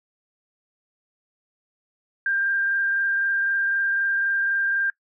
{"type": "tone with frequency modulation", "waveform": "sine", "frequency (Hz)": 1592, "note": "G6", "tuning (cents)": 26, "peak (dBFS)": -20, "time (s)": [2.26, 4.9], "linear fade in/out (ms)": 2, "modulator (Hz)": 23.9, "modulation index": 0.73, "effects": ["noise-tail reverb RT60 0.1 s tail -21 dB re dry"]}